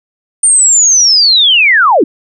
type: linear sweep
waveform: sine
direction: down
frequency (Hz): 8970 to 246.9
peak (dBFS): -4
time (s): 0.43-2.04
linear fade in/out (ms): 5
effects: none